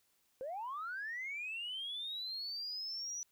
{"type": "linear sweep", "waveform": "sine", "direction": "up", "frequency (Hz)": [493.9, 5920], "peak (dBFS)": -38, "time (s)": [0.41, 3.23], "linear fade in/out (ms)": 0, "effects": ["tanh soft clip ceiling -35 dBFS", "white hiss -75 dBFS RMS until 3.31 s"]}